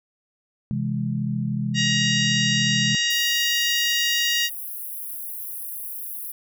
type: chord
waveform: sine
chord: C augmented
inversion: none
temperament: equal with one note detuned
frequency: 131.19 / 164.81 / 207.7 Hz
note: C3 / E3 / G#3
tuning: +5 / 0 / 0 cents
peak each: -26 / -29 / -26 dBFS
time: 0.71-2.95 s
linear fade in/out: 0 ms
type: harmonic tone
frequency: 946 Hz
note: A#5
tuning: 25 cents sharp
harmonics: 2 / 3 / 4 / 5 / 6 / 7 / 8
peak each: -25 / -24 / -26 / -31 / -30 / -34 / -36 dBFS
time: 1.74-4.5 s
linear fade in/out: 50 ms
type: high-pass noise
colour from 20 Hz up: white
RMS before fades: -33 dBFS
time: 3.1-6.32 s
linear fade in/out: 5 ms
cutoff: 10000 Hz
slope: 96 dB/octave
effects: none